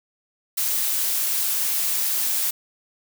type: noise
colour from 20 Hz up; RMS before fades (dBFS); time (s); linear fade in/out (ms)
blue; -23; 0.57-2.51; 10
effects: none